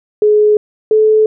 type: tone pair in turn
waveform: sine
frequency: 422 / 432.9 Hz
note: G#4 / A4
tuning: +28 / -28 cents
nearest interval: unison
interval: 44 cents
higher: second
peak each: -6 / -6 dBFS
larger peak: neither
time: 0.22-0.57 / 0.91-1.26 s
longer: neither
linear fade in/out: 2 ms
effects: none